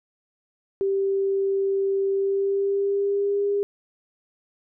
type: tone with pitch glide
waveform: sine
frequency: 391.3 to 404.2 Hz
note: G4 to G#4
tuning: -3 to -47 cents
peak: -20 dBFS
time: 0.81-3.63 s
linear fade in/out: 0 ms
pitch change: +56 cents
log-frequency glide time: 2.12-3.48 s
effects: none